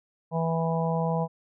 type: harmonic tone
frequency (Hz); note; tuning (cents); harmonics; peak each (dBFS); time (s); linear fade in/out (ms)
164.4; E3; -4; 1 / 3 / 4 / 5 / 6; -26 / -31 / -32 / -33 / -34; 0.31-1.28; 50
effects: none